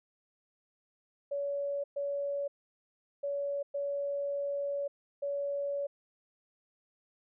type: tone bursts at uneven times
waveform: sine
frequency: 566 Hz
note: C#5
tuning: 36 cents sharp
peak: -31 dBFS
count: 5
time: 1.31-1.84 / 1.96-2.48 / 3.23-3.63 / 3.74-4.88 / 5.22-5.87 s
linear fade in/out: 10 ms
effects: none